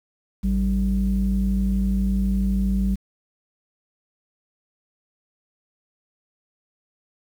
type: tone pair together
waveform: sine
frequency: 53.66 / 193.1 Hz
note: A1 / G3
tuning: -43 / -26 cents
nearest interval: octave + minor seventh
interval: 2217 cents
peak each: -20 dBFS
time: 0.43-2.96 s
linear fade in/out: 20 ms
effects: tanh soft clip ceiling -13 dBFS + 8-bit